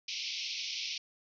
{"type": "band-pass noise", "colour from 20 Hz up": "white", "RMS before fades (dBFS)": -38, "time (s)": [0.08, 0.98], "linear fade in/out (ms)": 5, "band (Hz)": [2200, 5800], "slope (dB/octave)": 96, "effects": []}